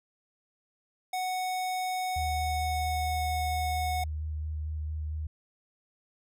square tone with pitch glide, 740 to 732.3 Hz, F#5 to F#5, 0 to -18 cents, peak -30 dBFS, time 1.13-4.04 s, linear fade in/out 5 ms, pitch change -18 cents, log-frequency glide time 2.12-3.33 s
sine tone with vibrato, 77 Hz, D#2, 17 cents flat, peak -31 dBFS, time 2.16-5.27 s, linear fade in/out 5 ms, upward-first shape square, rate 4.4 Hz, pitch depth 13 cents each way
effects none

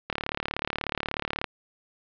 click train, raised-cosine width 0.3 ms, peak -11 dBFS, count 50, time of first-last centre 0.1-1.442 s, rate 36.5 Hz, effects low-pass 4000 Hz 12 dB/octave

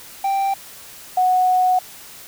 triangle / sine tone pair in turn, 784 / 736.5 Hz, G5 / F#5, 0 / -8 cents, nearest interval minor second, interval 108 cents, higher first, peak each -15 / -13 dBFS, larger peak second, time 0.24-0.54 / 1.17-1.79 s, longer second, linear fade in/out 5 ms, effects white hiss -40 dBFS RMS until 2.27 s

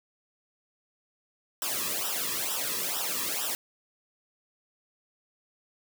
white noise with flanger, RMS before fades -31 dBFS, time 1.62-3.55 s, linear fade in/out 0 ms, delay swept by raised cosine 0.45 to 1.38 ms, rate 2.2 Hz, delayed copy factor -0.95, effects none

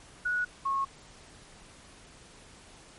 sine tone pair in turn, 1464 / 1091.1 Hz, F#6 / C#6, -19 / -28 cents, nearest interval perfect fourth, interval 509 cents, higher first, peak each -26 dBFS, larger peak neither, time 0.25-0.45 / 0.65-0.85 s, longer neither, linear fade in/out 10 ms, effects pink hiss -53 dBFS RMS until 2.98 s + MP3 48 kbps

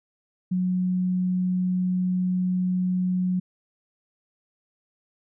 sine tone, 182.7 Hz, F#3, 22 cents flat, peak -21 dBFS, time 0.51-3.4 s, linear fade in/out 10 ms, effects none

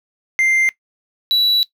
triangle tone pair in turn, 2093 / 3932 Hz, C7 / B7, 0 / -8 cents, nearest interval major seventh, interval 1092 cents, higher second, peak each -11 dBFS, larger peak neither, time 0.39-0.69 / 1.31-1.63 s, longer second, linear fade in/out 0 ms, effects noise-tail reverb RT60 0.1 s tail -18 dB re dry

